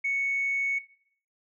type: tone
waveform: sine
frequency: 2217 Hz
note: C#7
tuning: in tune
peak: -24 dBFS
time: 0.04-0.79 s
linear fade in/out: 10 ms
effects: noise-tail reverb RT60 0.6 s tail -18 dB re dry + tanh soft clip ceiling -20 dBFS